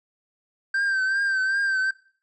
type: tone with vibrato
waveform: triangle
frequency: 1568 Hz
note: G6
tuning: in tune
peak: -19 dBFS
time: 0.74-1.91 s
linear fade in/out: 5 ms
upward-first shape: triangle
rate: 2.6 Hz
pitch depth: 56 cents each way
effects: noise-tail reverb RT60 0.5 s tail -22 dB re dry + resampled to 22050 Hz